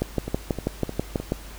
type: two click trains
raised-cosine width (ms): 2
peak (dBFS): -16 / -9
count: 4 / 9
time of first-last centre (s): 0.28-1.2 / 0.02-1.321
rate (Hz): 3.26 / 6.15
effects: added 50 Hz sine -40 dBFS peak until 1.58 s + pink hiss -44 dBFS RMS until 1.58 s

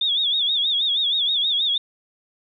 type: tone with vibrato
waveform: sine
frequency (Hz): 3520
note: A7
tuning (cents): 0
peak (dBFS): -18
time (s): 0.01-1.78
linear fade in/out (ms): 5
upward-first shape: sine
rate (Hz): 6.3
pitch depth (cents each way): 120
effects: none

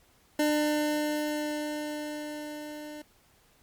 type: tone with level ramp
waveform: 25% pulse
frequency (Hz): 299.9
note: D4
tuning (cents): +36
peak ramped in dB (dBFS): -19 to -36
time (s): 0.39-3.02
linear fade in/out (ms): 5
effects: pink hiss -63 dBFS RMS until 3.62 s + MP3 96 kbps

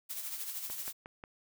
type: noise with tremolo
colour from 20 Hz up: blue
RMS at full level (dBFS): -38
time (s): 0.09-0.93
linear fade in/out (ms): 20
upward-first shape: sine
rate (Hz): 13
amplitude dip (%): 50
type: click train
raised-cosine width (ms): 0.5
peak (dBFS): -30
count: 4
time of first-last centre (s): 0.7-1.239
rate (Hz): 5.57
effects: none

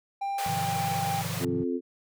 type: tone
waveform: triangle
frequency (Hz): 793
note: G5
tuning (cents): +20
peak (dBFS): -26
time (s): 0.21-1.22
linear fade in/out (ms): 10
type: high-pass noise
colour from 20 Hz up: pink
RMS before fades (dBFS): -36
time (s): 0.38-1.45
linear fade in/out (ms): 5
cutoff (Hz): 450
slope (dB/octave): 96
type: chord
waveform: triangle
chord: F minor seventh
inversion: first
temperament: just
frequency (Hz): 104.77 / 130.96 / 157.15 / 174.61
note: Ab2 / C3 / Eb3 / F3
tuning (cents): +16 / +2 / +18 / 0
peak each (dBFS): -35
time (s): 0.46-1.64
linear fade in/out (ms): 5
type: harmonic tone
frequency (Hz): 87.31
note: F2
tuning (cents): 0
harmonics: 3 / 4 / 5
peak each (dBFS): -29 / -31 / -33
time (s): 1.39-1.81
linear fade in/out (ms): 50
effects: none

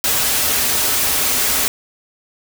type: noise with comb filter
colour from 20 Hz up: white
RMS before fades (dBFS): -17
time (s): 0.04-1.68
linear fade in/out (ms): 0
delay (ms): 5.8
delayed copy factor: -0.5
effects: none

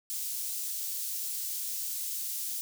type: high-pass noise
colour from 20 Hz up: white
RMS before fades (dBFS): -35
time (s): 0.1-2.61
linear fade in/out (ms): 0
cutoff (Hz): 5500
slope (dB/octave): 12
effects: none

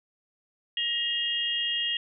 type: tone cluster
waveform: sine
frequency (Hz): 1892 / 2838 / 3243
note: A#6 / F7 / G#7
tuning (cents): +25 / +27 / -42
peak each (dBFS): -35 / -28 / -30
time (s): 0.77-1.97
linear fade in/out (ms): 2
effects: none

